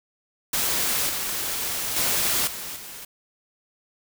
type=noise with level steps; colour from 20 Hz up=white; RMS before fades=-24 / -28 / -23 / -34 / -39 dBFS; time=0.53-3.05 s; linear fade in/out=5 ms; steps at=1.09 / 1.96 / 2.47 / 2.76 s; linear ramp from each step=5 ms; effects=none